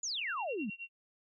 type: exponential sweep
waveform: sine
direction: down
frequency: 7190 to 186 Hz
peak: -34 dBFS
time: 0.03-0.7 s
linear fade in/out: 5 ms
type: tone with tremolo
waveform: sine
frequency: 2744 Hz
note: F7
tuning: 31 cents flat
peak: -39 dBFS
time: 0.17-0.89 s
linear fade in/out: 20 ms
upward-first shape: sine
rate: 9.5 Hz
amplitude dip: 95%
effects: none